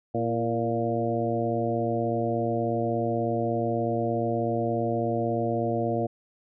harmonic tone with a mistuned harmonic, 116.6 Hz, A#2, 1 cent sharp, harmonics 1 / 2 / 3 / 4 / 5 / 6, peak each -31 / -31 / -31 / -31 / -31 / -31 dBFS, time 0.14-6.07 s, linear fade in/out 10 ms, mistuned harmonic 3, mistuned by -43 cents, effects none

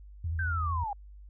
sine tone with vibrato, 82.41 Hz, E2, in tune, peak -29 dBFS, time 0.24-0.84 s, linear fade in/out 5 ms, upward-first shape square, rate 13 Hz, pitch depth 68 cents each way
sine linear sweep, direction down, 1590 to 784 Hz, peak -31 dBFS, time 0.39-0.93 s, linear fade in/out 2 ms
effects added 50 Hz sine -46 dBFS peak until 1.29 s

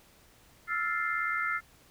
sine chord, F major seventh, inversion third, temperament equal, 1318.5 / 1396.9 / 1760 / 2093 Hz, E6 / F6 / A6 / C7, 0 / 0 / 0 / 0 cents, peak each -34 / -33 / -36 / -33 dBFS, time 0.67-1.61 s, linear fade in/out 50 ms, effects pink hiss -60 dBFS RMS until 1.9 s

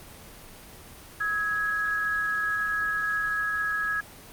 sine tone pair together, 1284 / 1664.2 Hz, E6 / G#6, -46 / +3 cents, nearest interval major third, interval 449 cents, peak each -31 / -25 dBFS, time 1.2-4.01 s, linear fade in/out 10 ms, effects pink hiss -46 dBFS RMS until 4.32 s + Opus 24 kbps

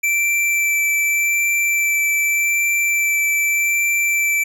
square tone with vibrato, 2335 Hz, D7, 11 cents flat, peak -16 dBFS, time 0.03-4.44 s, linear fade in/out 10 ms, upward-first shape sine, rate 0.84 Hz, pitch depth 9 cents each way, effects none

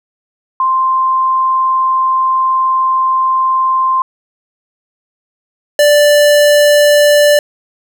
sine / square tone pair in turn, 1046.5 / 587.3 Hz, C6 / D5, 0 / 0 cents, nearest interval minor seventh, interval 1000 cents, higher first, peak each -9 / -6 dBFS, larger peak second, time 0.6-4.02 / 5.79-7.39 s, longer first, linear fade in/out 2 ms, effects none

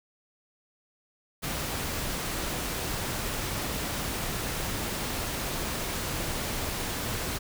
pink noise, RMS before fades -32 dBFS, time 1.42-7.39 s, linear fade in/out 20 ms, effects none

